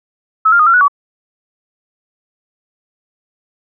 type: tone with pitch steps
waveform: sine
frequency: 1297 / 1397 / 1235 / 1363 / 1469 / 1137 Hz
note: E6 / F6 / D#6 / F6 / F#6 / C#6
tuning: -28 / 0 / -13 / -43 / -13 / +44 cents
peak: -6 dBFS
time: 0.45-0.882 s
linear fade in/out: 10 ms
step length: 72 ms
effects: none